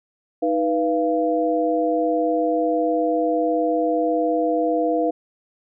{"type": "tone cluster", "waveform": "sine", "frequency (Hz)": [313.3, 491.8, 685], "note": ["D#4", "B4", "F5"], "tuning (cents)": [12, -7, -34], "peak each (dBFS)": -22, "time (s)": [0.42, 5.11], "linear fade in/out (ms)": 10, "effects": []}